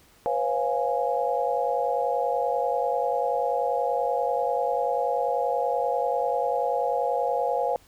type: chord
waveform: sine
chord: C# dominant seventh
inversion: third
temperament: equal with one note detuned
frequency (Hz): 493.9 / 544.2 / 698.5 / 830.6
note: B4 / C#5 / E#5 / G#5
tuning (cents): 0 / -32 / 0 / 0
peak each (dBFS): -28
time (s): 0.26-7.76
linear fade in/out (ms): 0
effects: pink hiss -57 dBFS RMS until 7.87 s